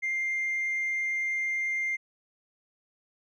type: tone with tanh clipping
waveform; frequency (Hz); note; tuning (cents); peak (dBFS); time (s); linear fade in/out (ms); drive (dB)
triangle; 2103; C7; +8; -27; 0.02-1.97; 20; 5
effects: none